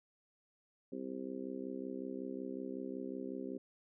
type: harmonic tone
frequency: 65.41 Hz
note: C2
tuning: in tune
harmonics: 3 / 4 / 5 / 6 / 7 / 8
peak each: -49 / -43 / -48 / -45 / -57 / -50 dBFS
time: 0.92-3.58 s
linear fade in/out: 5 ms
effects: none